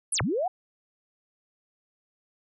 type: linear two-way sweep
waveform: sine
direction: down then up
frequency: 11080 to 81.4 to 777 Hz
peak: -24 dBFS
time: 0.12-0.48 s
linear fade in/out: 5 ms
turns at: 0.21 s
effects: none

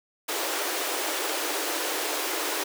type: high-pass noise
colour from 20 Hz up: pink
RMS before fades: -29 dBFS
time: 0.28-2.64 s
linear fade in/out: 10 ms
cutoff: 300 Hz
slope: 96 dB/octave
effects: none

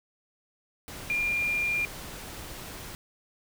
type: tone in noise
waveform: sine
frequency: 2400 Hz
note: D7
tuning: 37 cents sharp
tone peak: -25 dBFS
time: 1.1-1.85 s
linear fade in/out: 0 ms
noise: pink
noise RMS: -41 dBFS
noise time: 0.88-2.95 s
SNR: +13 dB
effects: none

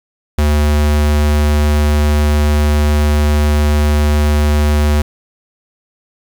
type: tone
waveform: square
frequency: 74.4 Hz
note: D2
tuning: 23 cents sharp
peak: -10 dBFS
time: 0.38-5.02 s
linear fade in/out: 5 ms
effects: 7-bit

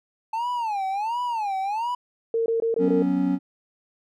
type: tone with vibrato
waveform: triangle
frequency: 867 Hz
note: A5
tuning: 26 cents flat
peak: -22 dBFS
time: 0.33-1.95 s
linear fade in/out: 5 ms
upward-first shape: sine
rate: 1.4 Hz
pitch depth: 220 cents each way
type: tone bursts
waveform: sine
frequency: 456.6 Hz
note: A#4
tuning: 36 cents flat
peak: -20 dBFS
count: 5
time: 2.34-3.024 s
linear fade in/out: 2 ms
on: 120 ms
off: 21 ms
type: chord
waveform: triangle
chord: F# suspended fourth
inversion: none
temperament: equal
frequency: 185 / 246.9 / 277.2 Hz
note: F#3 / B3 / C#4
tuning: 0 / 0 / 0 cents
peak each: -23 / -26 / -20 dBFS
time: 2.78-3.39 s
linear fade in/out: 50 ms
effects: none

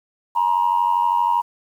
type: tone with amplitude modulation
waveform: sine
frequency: 949 Hz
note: A#5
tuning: 31 cents sharp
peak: -11 dBFS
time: 0.35-1.42 s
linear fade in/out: 20 ms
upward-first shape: sine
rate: 92.6 Hz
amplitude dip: 80%
effects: tanh soft clip ceiling -9 dBFS + 8-bit

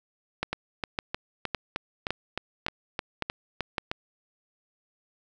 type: two click trains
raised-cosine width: 0.3 ms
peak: -11 / -13 dBFS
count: 7 / 12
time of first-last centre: 0.43-3.782 / 0.53-3.915 s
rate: 1.79 / 3.25 Hz
effects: none

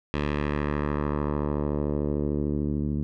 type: tone with low-pass filter sweep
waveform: 10% pulse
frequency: 73.5 Hz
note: D2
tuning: 2 cents sharp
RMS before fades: -27 dBFS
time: 0.14-3.03 s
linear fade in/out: 0 ms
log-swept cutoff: 3000 to 220 Hz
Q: 1.3
effects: none

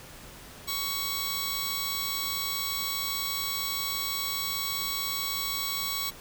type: tone pair together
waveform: 10% pulse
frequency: 1108.7 / 3951 Hz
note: C#6 / B7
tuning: 0 / 0 cents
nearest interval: octave + minor seventh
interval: 2200 cents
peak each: -24 dBFS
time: 0.67-6.11 s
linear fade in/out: 20 ms
effects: pink hiss -47 dBFS RMS until 6.2 s

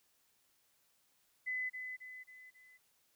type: tone with echo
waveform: sine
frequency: 2014 Hz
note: B6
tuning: 33 cents sharp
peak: -35 dBFS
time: 1.46-1.7 s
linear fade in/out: 20 ms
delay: 270 ms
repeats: 4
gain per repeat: -6 dB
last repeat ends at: 2.78 s
effects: white hiss -74 dBFS RMS until 3.15 s

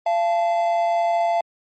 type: tone pair together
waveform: triangle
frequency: 685 / 873.7 Hz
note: F5 / A5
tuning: -34 / -12 cents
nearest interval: major third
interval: 422 cents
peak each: -16 / -23 dBFS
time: 0.06-1.41 s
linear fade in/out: 5 ms
effects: MP3 32 kbps

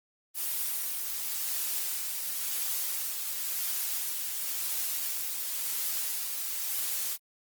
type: noise with tremolo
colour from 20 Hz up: blue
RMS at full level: -31 dBFS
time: 0.34-7.18 s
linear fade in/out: 50 ms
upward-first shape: sine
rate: 0.95 Hz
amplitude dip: 30%
effects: Opus 24 kbps

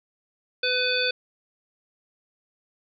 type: harmonic tone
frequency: 501 Hz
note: B4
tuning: 25 cents sharp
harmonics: 1 / 3 / 5 / 7 / 9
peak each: -28 / -28 / -28 / -28 / -28 dBFS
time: 0.63-1.11 s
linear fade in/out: 5 ms
effects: none

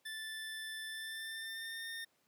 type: tone with pitch glide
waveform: 25% pulse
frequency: 1760 to 1823.1 Hz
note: A6 to A#6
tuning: 0 to -39 cents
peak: -38 dBFS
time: 0.05-2.05 s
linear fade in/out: 10 ms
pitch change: +61 cents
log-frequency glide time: 0.88-1.87 s
effects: pink hiss -75 dBFS RMS until 2.27 s + high-pass 200 Hz 12 dB/octave

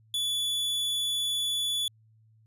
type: tone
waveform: 45% pulse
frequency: 3441 Hz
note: A7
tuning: 39 cents flat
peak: -27 dBFS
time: 0.14-1.88 s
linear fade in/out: 2 ms
effects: added 110 Hz sine -58 dBFS peak until 2.46 s + resampled to 32000 Hz

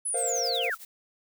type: linear sweep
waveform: sine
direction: down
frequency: 10390 to 1234 Hz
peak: -27 dBFS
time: 0.05-0.75 s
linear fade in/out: 10 ms
type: chord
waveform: triangle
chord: Bb suspended second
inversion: none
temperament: equal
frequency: 466.2 / 523.3 / 698.5 Hz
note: Bb4 / C5 / F5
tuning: 0 / 0 / 0 cents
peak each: -31 dBFS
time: 0.14-0.7 s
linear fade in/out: 5 ms
type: noise with tremolo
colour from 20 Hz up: blue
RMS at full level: -42 dBFS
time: 0.17-0.85 s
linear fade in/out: 2 ms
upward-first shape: triangle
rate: 11 Hz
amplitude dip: 90%
effects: none

